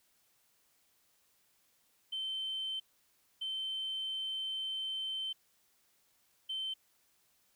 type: tone bursts at uneven times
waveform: sine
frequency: 3092 Hz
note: G7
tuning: 24 cents flat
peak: -34 dBFS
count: 3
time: 2.12-2.8 / 3.41-5.33 / 6.49-6.74 s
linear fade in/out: 10 ms
effects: tanh soft clip ceiling -31 dBFS + white hiss -72 dBFS RMS until 7.55 s